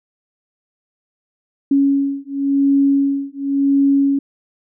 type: beating tone pair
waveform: sine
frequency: 277.2 / 278.13 Hz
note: C#4 / C#4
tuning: 0 / +6 cents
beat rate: 0.93 Hz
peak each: -16 dBFS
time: 1.71-4.19 s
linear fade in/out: 5 ms
effects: none